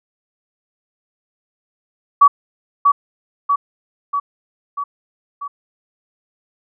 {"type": "tone with echo", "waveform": "sine", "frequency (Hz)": 1137, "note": "C#6", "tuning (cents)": 44, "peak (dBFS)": -4, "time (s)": [2.21, 2.28], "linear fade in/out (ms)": 10, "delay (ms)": 640, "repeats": 5, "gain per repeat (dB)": -4, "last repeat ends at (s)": 5.48, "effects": []}